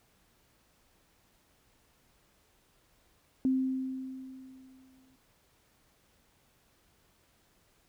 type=tone with exponential decay; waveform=sine; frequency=261.6 Hz; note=C4; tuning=in tune; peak=-23 dBFS; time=3.45-5.16 s; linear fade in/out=1 ms; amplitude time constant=370 ms; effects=pink hiss -68 dBFS RMS until 7.88 s